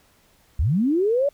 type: linear sweep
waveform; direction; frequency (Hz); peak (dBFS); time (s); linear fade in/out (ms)
sine; up; 54.7 to 587.3; -17; 0.59-1.29; 5
effects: pink hiss -59 dBFS RMS until 1.33 s